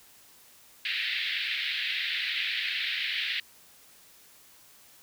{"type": "band-pass noise", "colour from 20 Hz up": "pink", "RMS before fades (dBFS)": -31, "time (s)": [0.85, 3.4], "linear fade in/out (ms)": 2, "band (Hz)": [1800, 4100], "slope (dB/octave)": 48, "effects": ["white hiss -56 dBFS RMS until 5.02 s"]}